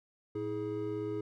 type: tone cluster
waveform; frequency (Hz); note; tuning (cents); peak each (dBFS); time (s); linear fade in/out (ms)
triangle; 113.6 / 320.9 / 417.9; A#2 / E4 / G#4; -44 / -46 / +11; -40 / -36 / -34; 0.35-1.21; 5
effects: none